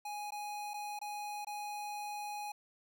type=tone with dropouts; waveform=square; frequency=830.6 Hz; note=G#5; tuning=in tune; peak=-40 dBFS; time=0.05-2.52 s; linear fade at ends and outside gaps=5 ms; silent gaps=0.307-0.32 / 0.736-0.74 / 0.991-1.014 / 1.448-1.469 s; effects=none